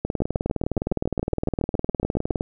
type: two click trains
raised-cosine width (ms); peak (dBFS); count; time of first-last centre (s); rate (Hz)
2; -10 / -10; 16 / 47; 0.22-2.309 / 0.05-2.409; 7.18 / 19.5
effects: none